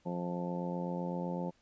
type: harmonic tone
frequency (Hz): 87.9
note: F2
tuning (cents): +12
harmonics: 2 / 3 / 4 / 5 / 6 / 7 / 8 / 9 / 10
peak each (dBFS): -36 / -44 / -44 / -48 / -41 / -51 / -50 / -54 / -44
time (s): 0.05-1.51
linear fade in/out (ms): 20
effects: pink hiss -70 dBFS RMS until 1.61 s + resampled to 16000 Hz